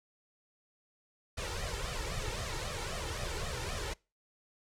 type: noise with flanger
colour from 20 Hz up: pink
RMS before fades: -37 dBFS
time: 1.37-3.94 s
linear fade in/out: 10 ms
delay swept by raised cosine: 1.6 to 2.26 ms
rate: 3.8 Hz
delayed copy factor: +0.9
effects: noise-tail reverb RT60 0.3 s tail -25 dB re dry + low-pass 8000 Hz 12 dB/octave